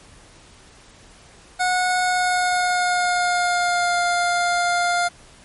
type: tone with pitch glide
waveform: 25% pulse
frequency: 730 to 702.3 Hz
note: F#5 to F5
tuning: -24 to +10 cents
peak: -14 dBFS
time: 1.59-5.09 s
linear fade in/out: 20 ms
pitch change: -66 cents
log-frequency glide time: 2.02-3.99 s
effects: pink hiss -48 dBFS RMS until 5.44 s + MP3 48 kbps